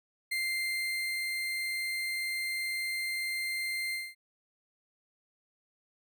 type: tone with ADSR envelope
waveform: 35% pulse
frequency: 2093 Hz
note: C7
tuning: in tune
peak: -28 dBFS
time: 0.31-4.15 s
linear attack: 11 ms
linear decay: 950 ms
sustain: -2 dB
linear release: 220 ms
effects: none